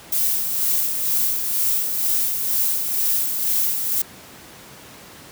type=noise with tremolo; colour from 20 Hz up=violet; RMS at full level=-19 dBFS; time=0.12-4.02 s; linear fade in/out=5 ms; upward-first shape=sine; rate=2.1 Hz; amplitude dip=45%; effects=pink hiss -42 dBFS RMS until 5.31 s + high-pass 100 Hz 12 dB/octave